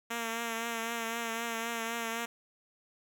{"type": "tone with vibrato", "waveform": "5% pulse", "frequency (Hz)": 230, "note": "A#3", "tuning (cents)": -23, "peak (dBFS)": -22, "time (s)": [0.1, 2.26], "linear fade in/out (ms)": 10, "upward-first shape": "triangle", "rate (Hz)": 3.9, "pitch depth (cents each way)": 39, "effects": []}